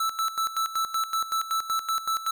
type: tone with tremolo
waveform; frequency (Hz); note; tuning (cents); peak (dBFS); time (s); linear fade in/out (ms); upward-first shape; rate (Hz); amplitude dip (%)
square; 1318.5; E6; 0; -24; 0-2.31; 5; square; 5.3; 75
effects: none